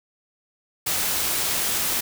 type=noise; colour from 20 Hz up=white; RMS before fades=-24 dBFS; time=0.86-2.01 s; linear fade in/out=10 ms; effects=none